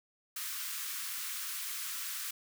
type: high-pass noise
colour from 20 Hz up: white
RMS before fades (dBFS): -39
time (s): 0.36-2.31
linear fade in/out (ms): 5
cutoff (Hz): 1100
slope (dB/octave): 48
effects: none